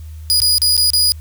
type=tone with dropouts; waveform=sawtooth; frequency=4917 Hz; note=D#8; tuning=21 cents flat; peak=-8 dBFS; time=0.3-1.12 s; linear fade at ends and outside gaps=0 ms; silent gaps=0.402-0.418 / 0.582-0.618 / 0.767-0.777 / 0.903-0.934 s; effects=added 78 Hz sine -29 dBFS peak until 1.2 s + white hiss -51 dBFS RMS until 1.2 s